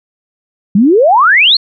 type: exponential sweep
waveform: sine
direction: up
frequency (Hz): 185 to 4435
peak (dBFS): -4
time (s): 0.75-1.57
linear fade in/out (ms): 5
effects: none